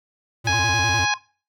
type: tone with vibrato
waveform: square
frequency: 101.1 Hz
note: G#2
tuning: 46 cents flat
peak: -25 dBFS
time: 0.44-1.06 s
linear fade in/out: 20 ms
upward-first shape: square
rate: 10 Hz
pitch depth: 220 cents each way
type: harmonic tone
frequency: 830.6 Hz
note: G#5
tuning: in tune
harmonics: 1 / 2 / 3 / 4 / 5 / 6 / 7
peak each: -24 / -23 / -25 / -30 / -29 / -34 / -30 dBFS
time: 0.47-1.14 s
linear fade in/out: 2 ms
type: tone with tremolo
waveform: sine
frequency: 1046.5 Hz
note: C6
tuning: in tune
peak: -29 dBFS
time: 0.52-1.18 s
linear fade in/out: 10 ms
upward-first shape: triangle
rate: 12 Hz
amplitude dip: 55%
effects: noise-tail reverb RT60 0.4 s tail -22 dB re dry